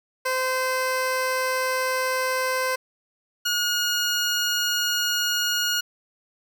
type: tone pair in turn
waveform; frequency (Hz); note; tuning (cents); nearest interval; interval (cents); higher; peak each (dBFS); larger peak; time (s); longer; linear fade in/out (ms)
15% pulse; 516 / 1438.1; C5 / F#6; -24 / -50; octave + tritone; 1774; second; -16 / -15; second; 0.25-2.76 / 3.45-5.81; first; 10
effects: none